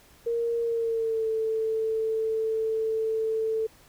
sine tone with pitch glide, 466.2 to 442.8 Hz, A#4 to A4, 0 to +11 cents, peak -24 dBFS, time 0.26-3.67 s, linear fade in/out 10 ms, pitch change -89 cents, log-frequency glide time 0.61-1.27 s, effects pink hiss -56 dBFS RMS until 3.88 s

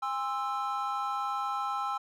triangle chord, Ab augmented, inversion none, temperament equal with one note detuned, 812.6 / 1046.5 / 1318.5 Hz, Ab5 / C6 / E6, -38 / 0 / 0 cents, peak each -32 / -34 / -31 dBFS, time 0.02-1.98 s, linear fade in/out 10 ms, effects tanh soft clip ceiling -19 dBFS

